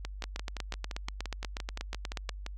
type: two click trains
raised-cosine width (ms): 0.2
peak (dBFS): -20 / -18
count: 15 / 18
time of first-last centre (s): 0.05-2.464 / 0.24-2.293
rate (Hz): 5.8 / 8.28
effects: added 49 Hz sine -39 dBFS peak until 2.57 s